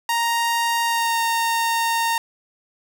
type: tone with pitch glide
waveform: sawtooth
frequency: 932.3 to 920.5 Hz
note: A#5 to A#5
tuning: 0 to -22 cents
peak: -15 dBFS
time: 0.09-2.18 s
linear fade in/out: 2 ms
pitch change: -22 cents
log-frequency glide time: 0.83-1.21 s
effects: none